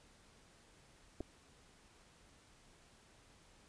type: clicks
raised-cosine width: 2 ms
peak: -30 dBFS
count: 2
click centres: 1.205 / 1.208 s
effects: pink hiss -65 dBFS RMS until 3.68 s + resampled to 22050 Hz